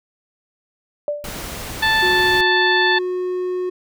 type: tone with exponential decay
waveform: sine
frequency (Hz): 587.3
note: D5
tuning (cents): 0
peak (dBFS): -16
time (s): 1.08-1.42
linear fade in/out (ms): 1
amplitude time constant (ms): 73
type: noise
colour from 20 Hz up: pink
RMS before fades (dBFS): -30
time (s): 1.24-2.41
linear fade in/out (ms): 2
type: harmonic tone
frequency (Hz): 880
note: A5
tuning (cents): 0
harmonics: 1 / 2 / 3 / 4 / 5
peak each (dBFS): -20 / -16 / -27 / -22 / -27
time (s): 1.82-2.99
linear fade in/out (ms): 10
type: tone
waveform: triangle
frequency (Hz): 364.1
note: F#4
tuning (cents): -28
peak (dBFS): -18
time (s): 2.02-3.7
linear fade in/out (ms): 10
effects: none